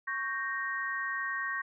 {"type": "chord", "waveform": "sine", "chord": "G diminished", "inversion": "second", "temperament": "equal", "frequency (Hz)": [1108.7, 1568, 1864.7], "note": ["Db6", "G6", "Bb6"], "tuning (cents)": [0, 0, 0], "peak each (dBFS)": [-37, -37, -34], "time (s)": [0.07, 1.62], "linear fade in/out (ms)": 10, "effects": []}